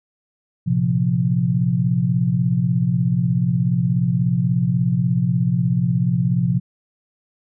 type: chord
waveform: sine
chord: Bb suspended second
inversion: none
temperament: equal with one note detuned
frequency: 114.21 / 130.81 / 174.61 Hz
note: Bb2 / C3 / F3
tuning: -35 / 0 / 0 cents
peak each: -23 / -19 / -19 dBFS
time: 0.66-6.6 s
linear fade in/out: 20 ms
effects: none